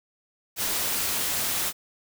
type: noise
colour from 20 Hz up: white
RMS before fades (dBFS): -27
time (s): 0.56-1.73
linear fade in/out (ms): 50
effects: none